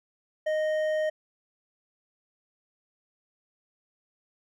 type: tone with hard clipping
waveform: sine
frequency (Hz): 620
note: D#5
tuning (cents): -6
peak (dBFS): -26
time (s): 0.46-1.1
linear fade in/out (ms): 10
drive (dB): 7
effects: none